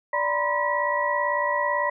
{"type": "tone cluster", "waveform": "sine", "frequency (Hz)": [585, 962, 1020, 1933], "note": ["D5", "B5", "C6", "B6"], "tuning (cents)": [-7, -46, -44, -38], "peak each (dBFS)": -27, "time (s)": [0.13, 1.9], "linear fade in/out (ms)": 5, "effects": []}